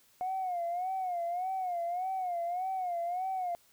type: tone with vibrato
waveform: sine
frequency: 722 Hz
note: F#5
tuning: 43 cents flat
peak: -30 dBFS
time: 0.21-3.55 s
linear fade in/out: 0 ms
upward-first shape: sine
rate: 1.7 Hz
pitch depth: 100 cents each way
effects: tanh soft clip ceiling -27 dBFS + white hiss -65 dBFS RMS until 3.72 s